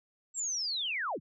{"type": "linear sweep", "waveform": "sine", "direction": "down", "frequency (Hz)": [7690, 71.3], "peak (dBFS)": -31, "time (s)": [0.34, 1.2], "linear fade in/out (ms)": 50, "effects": []}